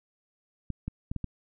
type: clicks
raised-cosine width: 5 ms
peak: -20 dBFS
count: 5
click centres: 0.703 / 0.88 / 1.115 / 1.163 / 1.243 s
effects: none